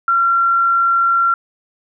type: tone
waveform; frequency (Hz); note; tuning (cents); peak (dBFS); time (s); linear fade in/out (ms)
sine; 1369; F6; -35; -11; 0.08-1.34; 2
effects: none